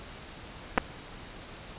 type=clicks; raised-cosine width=0.5 ms; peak=-7 dBFS; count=2; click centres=0.777 / 0.781 s; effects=pink hiss -45 dBFS RMS until 1.78 s + resampled to 8000 Hz